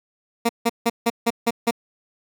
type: tone bursts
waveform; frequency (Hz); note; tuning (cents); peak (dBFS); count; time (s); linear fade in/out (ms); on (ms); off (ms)
15% pulse; 233.1; A#3; 0; -10; 7; 0.45-1.711; 10; 43; 160
effects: none